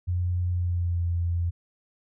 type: tone with pitch glide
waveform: sine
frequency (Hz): 89 to 85.97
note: F2 to F2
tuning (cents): +33 to -27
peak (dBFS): -23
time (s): 0.07-1.51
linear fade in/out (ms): 20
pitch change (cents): -60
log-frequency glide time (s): 0.51-1.05
effects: none